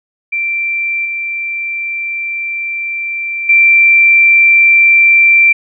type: tone with level steps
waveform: sine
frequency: 2352 Hz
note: D7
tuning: 2 cents sharp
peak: -13 / -16 / -4 dBFS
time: 0.32-5.53 s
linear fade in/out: 10 ms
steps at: 1.05 / 3.49 s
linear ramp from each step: 5 ms
effects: none